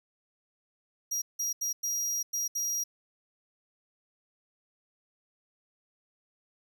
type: tone bursts at uneven times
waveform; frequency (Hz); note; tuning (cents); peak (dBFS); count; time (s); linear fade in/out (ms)
40% pulse; 5720; F8; +41; -28; 6; 1.11-1.22 / 1.39-1.53 / 1.61-1.73 / 1.83-2.23 / 2.33-2.48 / 2.55-2.84; 10
effects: none